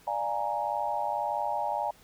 sine chord, Bb dominant seventh, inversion first, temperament equal with one note detuned, 593.8 / 698.5 / 830.6 / 932.3 Hz, D5 / F5 / Ab5 / Bb5, +19 / 0 / 0 / 0 cents, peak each -35 / -35 / -31 / -33 dBFS, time 0.07-1.91 s, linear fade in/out 5 ms, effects pink hiss -58 dBFS RMS until 2.03 s

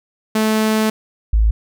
sawtooth / sine tone pair in turn, 217.7 / 54.24 Hz, A3 / A1, -18 / -24 cents, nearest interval 2 octaves, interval 2406 cents, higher first, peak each -10 dBFS, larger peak neither, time 0.35-0.9 / 1.33-1.51 s, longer first, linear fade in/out 5 ms, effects none

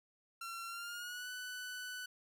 sawtooth tone with pitch glide, 1362 to 1493.9 Hz, F6 to F#6, -44 to +16 cents, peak -39 dBFS, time 0.41-2.06 s, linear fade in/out 5 ms, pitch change +160 cents, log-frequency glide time 0.67-1.29 s, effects none

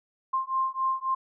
sine beating tone pair, 1053 / 1056.7 Hz, C6 / C6, +11 / +17 cents, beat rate 3.7 Hz, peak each -28 dBFS, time 0.33-1.15 s, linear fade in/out 10 ms, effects none

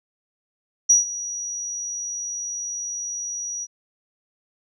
sine tone with ADSR envelope, 5800 Hz, F#8, 35 cents flat, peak -9 dBFS, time 0.89-3.67 s, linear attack 13 ms, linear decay 140 ms, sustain -18 dB, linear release 40 ms, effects tanh soft clip ceiling -6 dBFS

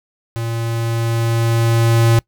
square tone with level ramp, 115.3 Hz, A#2, 19 cents flat, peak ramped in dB -21 to -10 dBFS, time 0.36-2.19 s, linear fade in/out 0 ms, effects noise-tail reverb RT60 0.1 s tail -24 dB re dry

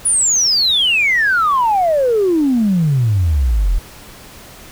sine exponential sweep, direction down, 10070 to 38.89 Hz, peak -10 dBFS, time 0.05-3.79 s, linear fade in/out 10 ms, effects tanh soft clip ceiling -7 dBFS + pink hiss -38 dBFS RMS until 4.71 s

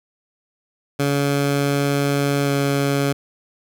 15% pulse tone with pitch glide, 141.5 to 140.28 Hz, C#3 to C#3, +36 to +21 cents, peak -11 dBFS, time 0.99-3.13 s, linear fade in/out 10 ms, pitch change -15 cents, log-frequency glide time 2.44-2.5 s, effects none

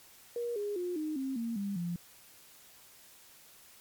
sine tone with pitch steps, 475.6 / 411.6 / 356.3 / 308.4 / 266.9 / 231 / 199.97 / 173.08 Hz, A#4 / G#4 / F4 / D#4 / C4 / A#3 / G3 / F3, +35 / -16 / +35 / -15 / +35 / -16 / +35 / -15 cents, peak -32 dBFS, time 0.36-1.96 s, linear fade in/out 2 ms, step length 200 ms, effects white hiss -57 dBFS RMS until 3.8 s + MP3 96 kbps

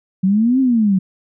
sine exponential two-way sweep, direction up then down, 183 to 270 to 183 Hz, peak -11 dBFS, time 0.23-0.99 s, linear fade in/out 10 ms, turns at 0.6 s, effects none

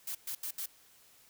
blue noise bursts at uneven times, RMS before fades -38 dBFS, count 4, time 0.07-0.15 / 0.27-0.35 / 0.43-0.51 / 0.58-0.66 s, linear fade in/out 5 ms, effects white hiss -62 dBFS RMS until 1.29 s

